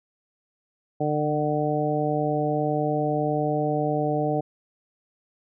harmonic tone with a mistuned harmonic, 150.1 Hz, D3, 38 cents sharp, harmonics 1 / 2 / 3 / 4 / 5, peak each -28 / -28 / -28 / -28 / -28 dBFS, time 1-4.41 s, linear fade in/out 10 ms, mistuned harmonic 1, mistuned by -20 cents, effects none

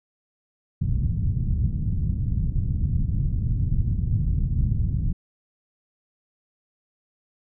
white low-pass noise, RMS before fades -23 dBFS, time 0.81-5.13 s, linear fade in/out 10 ms, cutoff 140 Hz, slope 24 dB/octave, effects none

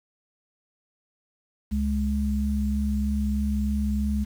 sine tone pair together, 68.59 / 208.9 Hz, C#2 / G#3, -18 / +10 cents, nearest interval octave + perfect fifth, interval 1928 cents, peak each -25 dBFS, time 1.71-4.25 s, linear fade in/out 20 ms, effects 8-bit

